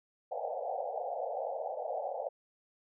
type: band-pass noise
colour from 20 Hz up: white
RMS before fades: -37 dBFS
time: 0.31-2.29 s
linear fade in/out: 10 ms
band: 480 to 810 Hz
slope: 96 dB/octave
effects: none